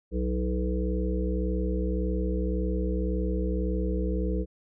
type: harmonic tone with a mistuned harmonic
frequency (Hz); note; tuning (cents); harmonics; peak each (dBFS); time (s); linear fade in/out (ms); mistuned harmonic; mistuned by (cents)
61.8; B1; +2; 1 / 3 / 5 / 7 / 8; -27 / -32 / -34 / -35 / -36; 0.11-4.46; 50; 5; +59
effects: none